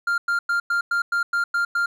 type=tone bursts; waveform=triangle; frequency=1396.9 Hz; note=F6; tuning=in tune; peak=-17 dBFS; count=9; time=0.07-1.86 s; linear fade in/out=5 ms; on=110 ms; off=100 ms; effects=none